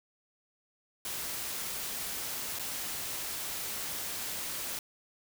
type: noise with dropouts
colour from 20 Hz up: white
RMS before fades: -37 dBFS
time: 1.05-4.79 s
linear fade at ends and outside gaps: 2 ms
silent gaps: 2.588-2.594 s
effects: none